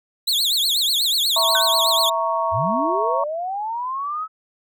40% pulse tone with vibrato, 3800 Hz, A#7, 33 cents sharp, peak -16 dBFS, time 0.27-2.1 s, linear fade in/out 10 ms, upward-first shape triangle, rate 8.2 Hz, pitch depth 290 cents each way
sine chord, A# diminished, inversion second, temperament equal, 659.3 / 932.3 / 1108.7 Hz, E5 / A#5 / C#6, 0 / 0 / 0 cents, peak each -23 dBFS, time 1.36-3.24 s, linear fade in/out 5 ms
sine tone with exponential decay, 1517 Hz, F#6, 43 cents sharp, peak -18 dBFS, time 1.55-1.8 s, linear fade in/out 1 ms, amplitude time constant 53 ms
sine linear sweep, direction up, 73.42 to 1300 Hz, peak -23 dBFS, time 2.51-4.28 s, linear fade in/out 50 ms
effects none

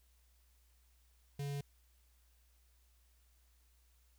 square tone with notch filter, 141.8 Hz, C#3, 40 cents sharp, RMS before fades -40 dBFS, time 1.39-1.61 s, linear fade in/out 5 ms, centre 1200 Hz, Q 1, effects added 60 Hz sine -67 dBFS peak until 4.18 s + white hiss -75 dBFS RMS until 4.18 s

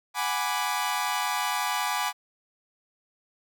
sawtooth chord, G# half-diminished seventh, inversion third, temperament equal, 740 / 830.6 / 987.8 / 1174.7 Hz, F#5 / G#5 / B5 / D6, 0 / 0 / 0 / 0 cents, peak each -30 / -27 / -27 / -28 dBFS, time 0.14-2.13 s, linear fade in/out 50 ms, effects none

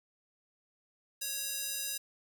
square tone with high-pass filter, 552 Hz, C#5, 7 cents flat, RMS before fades -37 dBFS, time 1.21-1.98 s, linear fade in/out 10 ms, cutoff 5300 Hz, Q 0.64, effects none

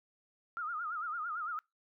sine tone with vibrato, 1318.5 Hz, E6, in tune, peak -35 dBFS, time 0.57-1.59 s, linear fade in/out 0 ms, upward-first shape sine, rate 8.9 Hz, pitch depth 140 cents each way, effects noise-tail reverb RT60 0.2 s tail -25 dB re dry

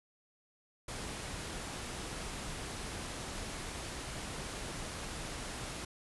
pink low-pass noise, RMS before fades -42 dBFS, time 0.88-5.85 s, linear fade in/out 5 ms, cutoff 11000 Hz, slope 96 dB/octave, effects none

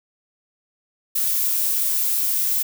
violet noise with high-pass filter sweep, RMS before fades -21 dBFS, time 1.15-2.63 s, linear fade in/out 10 ms, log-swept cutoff 1100 to 300 Hz, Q 1.6, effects none

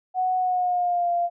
sine tone with pitch glide, 740 to 694.4 Hz, F#5 to F5, 0 to -10 cents, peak -20 dBFS, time 0.14-1.3 s, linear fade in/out 50 ms, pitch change -110 cents, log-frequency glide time 0.37-1.11 s, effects none

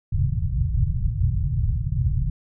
white low-pass noise, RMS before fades -22 dBFS, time 0.12-2.3 s, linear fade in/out 5 ms, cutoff 140 Hz, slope 48 dB/octave, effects none

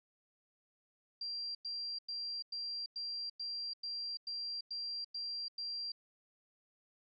sine tone bursts, 4739 Hz, D8, 15 cents sharp, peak -38 dBFS, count 11, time 1.21-5.92 s, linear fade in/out 5 ms, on 340 ms, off 97 ms, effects none

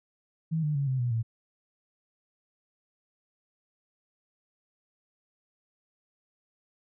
sine tone with pitch steps, 161 / 150.22 / 140.16 / 130.77 / 122.02 / 113.84 Hz, E3 / D3 / C#3 / C3 / B2 / A#2, -41 / +39 / +19 / -1 / -20 / -41 cents, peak -25 dBFS, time 0.51-1.23 s, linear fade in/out 20 ms, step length 120 ms, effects none

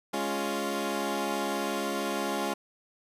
15% pulse chord, Db major, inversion second, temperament equal, 207.7 / 277.2 / 349.2 Hz, Ab3 / Db4 / F4, 0 / 0 / 0 cents, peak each -27 dBFS, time 0.13-2.54 s, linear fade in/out 10 ms, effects resampled to 32000 Hz + 10-bit

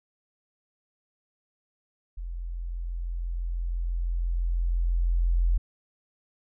sine tone with level ramp, 43 Hz, F1, 26 cents flat, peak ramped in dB -32 to -19 dBFS, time 2.17-5.58 s, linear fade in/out 10 ms, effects none

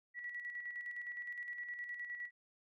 sine tone with tremolo, 1939 Hz, B6, 32 cents flat, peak -40 dBFS, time 0.14-2.31 s, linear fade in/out 50 ms, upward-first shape square, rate 9.7 Hz, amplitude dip 45%, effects none

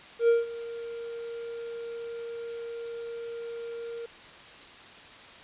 triangle tone with ADSR envelope, 466.2 Hz, A#4, in tune, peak -15 dBFS, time 0.19-4.06 s, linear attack 93 ms, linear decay 170 ms, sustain -18 dB, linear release 6 ms, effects white hiss -48 dBFS RMS until 5.43 s + resampled to 8000 Hz

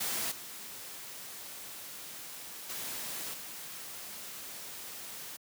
white noise with level steps, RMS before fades -34 / -45 / -39 / -44 dBFS, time 0-5.37 s, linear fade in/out 10 ms, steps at 0.31 / 2.69 / 3.33 s, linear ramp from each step 10 ms, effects high-pass 100 Hz 12 dB/octave

